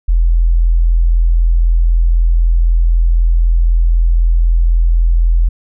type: tone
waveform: sine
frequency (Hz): 41.96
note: E1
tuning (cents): +31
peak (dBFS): -7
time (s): 0.08-5.49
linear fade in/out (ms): 10
effects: none